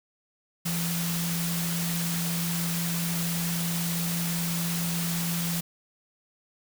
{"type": "tone in noise", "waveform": "sine", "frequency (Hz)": 170, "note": "F3", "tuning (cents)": -46, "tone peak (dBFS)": -28, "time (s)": [0.65, 5.61], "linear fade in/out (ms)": 10, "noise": "white", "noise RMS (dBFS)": -32, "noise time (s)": [0.65, 5.61], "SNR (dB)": 1, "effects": []}